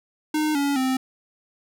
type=tone with pitch steps; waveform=square; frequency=306.4 / 282.6 / 260.6 Hz; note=D#4 / C#4 / C4; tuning=-27 / +34 / -7 cents; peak=-21 dBFS; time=0.34-0.97 s; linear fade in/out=5 ms; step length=210 ms; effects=none